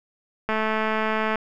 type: click train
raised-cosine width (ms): 0.5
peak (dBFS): -10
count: 190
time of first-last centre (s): 0.49-1.357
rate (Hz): 218
effects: none